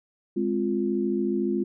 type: chord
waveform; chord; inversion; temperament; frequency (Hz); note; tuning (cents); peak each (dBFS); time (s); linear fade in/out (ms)
sine; F minor; first; equal; 207.7 / 261.6 / 349.2; Ab3 / C4 / F4; 0 / 0 / 0; -27 / -29 / -26; 0.36-1.64; 10
effects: none